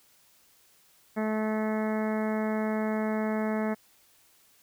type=harmonic tone; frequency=216.6 Hz; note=A3; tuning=27 cents flat; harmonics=1 / 2 / 3 / 4 / 5 / 6 / 7 / 8 / 9 / 10; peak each=-28 / -34 / -34 / -39 / -44 / -43 / -47 / -43 / -47 / -45 dBFS; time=1.16-3.75 s; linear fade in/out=20 ms; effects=white hiss -62 dBFS RMS until 4.62 s